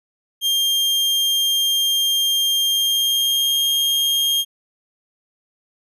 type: tone with pitch glide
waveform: 40% pulse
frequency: 3200 to 3224 Hz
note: G7 to G7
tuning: +35 to +48 cents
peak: -15 dBFS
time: 0.41-4.45 s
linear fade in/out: 50 ms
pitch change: +13 cents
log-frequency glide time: 2.65-3.63 s
effects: none